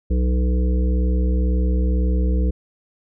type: harmonic tone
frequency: 62 Hz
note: B1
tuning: 7 cents sharp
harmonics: 1 / 3 / 5 / 7 / 8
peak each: -16 / -26 / -30 / -33 / -34 dBFS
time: 0.1-2.51 s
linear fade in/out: 10 ms
effects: none